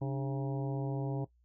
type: harmonic tone with a mistuned harmonic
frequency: 135.5 Hz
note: C#3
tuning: 39 cents flat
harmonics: 1 / 2 / 3 / 4 / 5 / 6 / 7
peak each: -33 / -39 / -43 / -45 / -47 / -49 / -50 dBFS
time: 0.01-1.25 s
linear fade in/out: 10 ms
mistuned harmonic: 2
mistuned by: +130 cents
effects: noise-tail reverb RT60 0.1 s tail -18 dB re dry + added 60 Hz sine -65 dBFS peak until 1.44 s